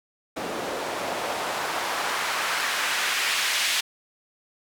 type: noise with band-pass filter sweep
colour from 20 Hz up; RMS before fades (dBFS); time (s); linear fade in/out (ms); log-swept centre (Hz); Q
white; -27; 0.36-3.81; 10; 410 to 2700; 1
effects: none